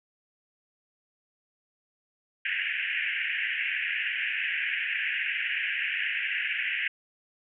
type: band-pass noise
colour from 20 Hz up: pink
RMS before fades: -30 dBFS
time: 2.45-6.88 s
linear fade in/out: 5 ms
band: 1600 to 2900 Hz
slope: 96 dB/octave
effects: none